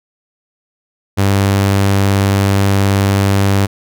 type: tone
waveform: sawtooth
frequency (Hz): 98.7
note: G2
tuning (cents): +12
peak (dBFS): -6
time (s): 1.17-3.67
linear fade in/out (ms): 20
effects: none